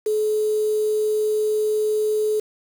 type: tone with quantisation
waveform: sine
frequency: 427.1 Hz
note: G#4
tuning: 48 cents sharp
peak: -18 dBFS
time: 0.06-2.4 s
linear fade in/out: 5 ms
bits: 6
effects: none